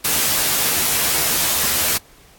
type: noise with comb filter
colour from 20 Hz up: white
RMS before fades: -18 dBFS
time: 0.04-1.98 s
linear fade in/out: 10 ms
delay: 13 ms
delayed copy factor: +0.7
effects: pink hiss -49 dBFS RMS until 2.38 s + AAC 64 kbps

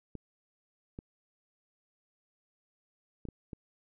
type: clicks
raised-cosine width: 3 ms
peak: -28 dBFS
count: 5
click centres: 0.153 / 0.989 / 3.253 / 3.287 / 3.532 s
effects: none

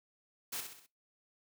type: noise with echo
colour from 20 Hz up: white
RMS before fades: -39 dBFS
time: 0.52-0.61 s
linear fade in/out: 10 ms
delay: 64 ms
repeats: 4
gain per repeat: -6 dB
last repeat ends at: 0.866 s
effects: noise-tail reverb RT60 0.2 s tail -20 dB re dry + high-pass 150 Hz 12 dB/octave

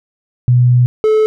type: tone pair in turn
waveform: sine / triangle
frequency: 123.47 / 433.1 Hz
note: B2 / A4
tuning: 0 / -27 cents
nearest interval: octave + minor seventh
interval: 2173 cents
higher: second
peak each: -6 dBFS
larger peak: neither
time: 0.48-0.86 / 1.04-1.26 s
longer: first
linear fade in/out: 0 ms
effects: none

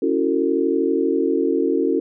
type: chord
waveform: sine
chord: F# minor seventh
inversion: second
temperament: equal with one note detuned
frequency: 277.2 / 329.6 / 370 / 449.8 Hz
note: C#4 / E4 / F#4 / A4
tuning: 0 / 0 / 0 / +38 cents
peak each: -22 dBFS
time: 0.02-2 s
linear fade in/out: 5 ms
effects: none

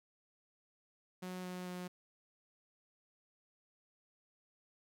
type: tone with pitch steps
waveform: sawtooth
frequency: 183 / 181.53 / 180.06 Hz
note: F#3 / F#3 / F#3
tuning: -19 / -33 / -47 cents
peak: -38 dBFS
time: 1.22-1.88 s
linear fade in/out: 10 ms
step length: 220 ms
effects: none

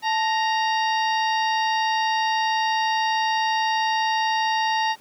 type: harmonic tone with a mistuned harmonic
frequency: 932.3 Hz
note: A#5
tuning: in tune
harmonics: 1 / 2 / 3 / 4 / 5 / 6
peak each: -21 / -27 / -31 / -33 / -35 / -37 dBFS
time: 0.02-4.96 s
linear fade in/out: 50 ms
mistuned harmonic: 1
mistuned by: -100 cents
effects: pink hiss -52 dBFS RMS until 5 s + high-pass 200 Hz 12 dB/octave

